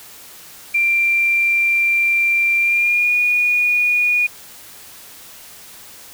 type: tone with pitch glide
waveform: sine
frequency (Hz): 2367 to 2449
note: D7 to D#7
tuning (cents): +13 to -28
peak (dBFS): -13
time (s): 0.74-4.27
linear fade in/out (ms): 10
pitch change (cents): +59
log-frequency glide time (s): 2.57-3.14
effects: white hiss -40 dBFS RMS until 6.13 s